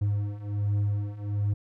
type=beating tone pair; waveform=triangle; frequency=101.7 / 103 Hz; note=G#2 / G#2; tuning=-36 / -14 cents; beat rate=1.3 Hz; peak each=-28 / -25 dBFS; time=0.01-1.54 s; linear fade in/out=10 ms; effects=none